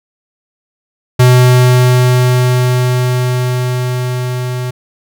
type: tone with level ramp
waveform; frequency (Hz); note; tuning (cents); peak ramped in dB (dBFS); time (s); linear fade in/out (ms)
square; 125.4; B2; +27; -4 to -17; 1.19-4.71; 10
effects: none